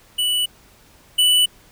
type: tone pair in turn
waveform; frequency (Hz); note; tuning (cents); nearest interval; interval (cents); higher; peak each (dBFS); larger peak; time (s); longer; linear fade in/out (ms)
square; 2960 / 2972; F#7 / F#7; 0 / +7; unison; 7; second; -18 / -13; second; 0.18-0.46 / 1.18-1.46; neither; 10
effects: pink hiss -51 dBFS RMS until 1.71 s